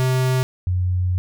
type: tone pair in turn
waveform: square / sine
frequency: 129.1 / 90.71 Hz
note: C3 / F#2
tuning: -23 / -34 cents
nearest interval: tritone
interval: 611 cents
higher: first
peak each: -17 dBFS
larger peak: neither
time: 0-0.43 / 0.67-1.18 s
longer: second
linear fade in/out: 0 ms
effects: none